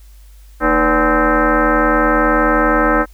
sine tone with frequency modulation, 493.9 Hz, B4, in tune, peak -10 dBFS, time 0.6-3.06 s, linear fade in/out 50 ms, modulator 267 Hz, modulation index 4.4, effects added 50 Hz sine -38 dBFS peak until 3.13 s + white hiss -53 dBFS RMS until 3.13 s

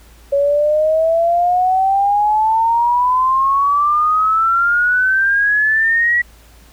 sine exponential sweep, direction up, 556 to 1942 Hz, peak -11 dBFS, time 0.32-6.22 s, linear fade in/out 10 ms, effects added 56 Hz sine -43 dBFS peak until 6.72 s + pink hiss -48 dBFS RMS until 6.72 s

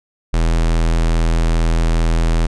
square tone, 41.2 Hz, E1, in tune, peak -13 dBFS, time 0.33-2.47 s, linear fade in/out 10 ms, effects resampled to 22050 Hz

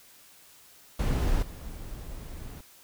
brown noise with level steps, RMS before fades -25 / -40 dBFS, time 0.99-2.61 s, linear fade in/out 5 ms, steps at 1.42 s, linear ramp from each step 10 ms, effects white hiss -55 dBFS RMS until 2.83 s

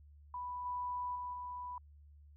sine tone with level steps, 987.8 Hz, B5, in tune, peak -39 / -36 / -39 / -41 dBFS, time 0.34-1.78 s, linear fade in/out 2 ms, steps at 0.65 / 1.15 / 1.33 s, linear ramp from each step 10 ms, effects added 73 Hz sine -56 dBFS peak until 2.36 s

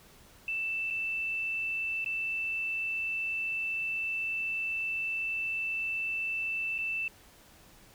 sine tone with dropouts, 2656 Hz, E7, 12 cents sharp, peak -30 dBFS, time 0.48-7.08 s, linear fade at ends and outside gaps 2 ms, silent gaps 0.903-0.907 / 2.045-2.06 / 6.781-6.786 s, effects pink hiss -57 dBFS RMS until 7.94 s

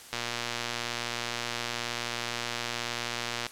click train, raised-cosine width 0.2 ms, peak -14 dBFS, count 398, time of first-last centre 0.13-3.466 s, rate 119 Hz, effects white hiss -48 dBFS RMS until 3.51 s + low-pass 11000 Hz 12 dB/octave

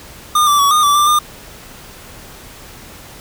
square tone with pitch steps, 1213 / 1168 / 1130 / 1223 / 1160 / 1182 / 1208 Hz, D#6 / D6 / C#6 / D#6 / D6 / D6 / D6, -44 / -10 / +33 / -30 / -22 / +11 / +48 cents, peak -10 dBFS, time 0.35-1.19 s, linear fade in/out 5 ms, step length 120 ms, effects pink hiss -37 dBFS RMS until 3.2 s

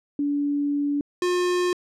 sine / square tone pair in turn, 287.6 / 357.8 Hz, D4 / F4, -36 / +42 cents, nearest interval major third, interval 378 cents, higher second, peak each -21 dBFS, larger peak neither, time 0.19-1.01 / 1.22-1.73 s, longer first, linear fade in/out 2 ms, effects low-pass 8000 Hz 12 dB/octave

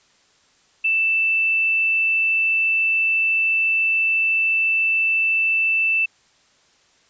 sine tone, 2653 Hz, E7, 10 cents sharp, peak -16 dBFS, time 0.84-6.06 s, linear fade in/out 10 ms, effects white hiss -58 dBFS RMS until 7.09 s + resampled to 16000 Hz

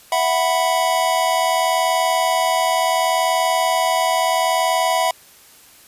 square chord, E suspended second, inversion none, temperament equal, 659.3 / 740 / 987.8 Hz, E5 / F#5 / B5, 0 / 0 / 0 cents, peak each -21 dBFS, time 0.12-5.11 s, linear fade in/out 2 ms, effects white hiss -47 dBFS RMS until 5.87 s + resampled to 32000 Hz

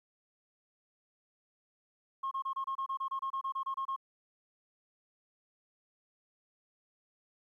sine tone bursts, 1077 Hz, C6, 50 cents sharp, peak -31 dBFS, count 16, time 2.23-3.963 s, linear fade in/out 10 ms, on 83 ms, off 27 ms, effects tanh soft clip ceiling -29 dBFS + 12-bit

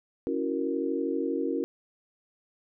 sine chord, F# dominant seventh, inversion second, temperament equal, 277.2 / 329.6 / 370 / 466.2 Hz, C#4 / E4 / F#4 / A#4, 0 / 0 / 0 / 0 cents, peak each -31 / -32 / -33 / -32 dBFS, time 0.27-1.64 s, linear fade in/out 0 ms, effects none

